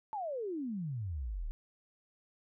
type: exponential sweep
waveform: sine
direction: down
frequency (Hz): 894 to 33.39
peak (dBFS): -35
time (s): 0.13-1.51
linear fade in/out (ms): 0
effects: none